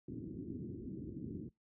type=low-pass noise; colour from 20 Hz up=white; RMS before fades=-44 dBFS; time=0.08-1.49 s; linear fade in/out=5 ms; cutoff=350 Hz; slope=48 dB/octave; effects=noise-tail reverb RT60 0.2 s tail -25 dB re dry + high-pass 80 Hz 12 dB/octave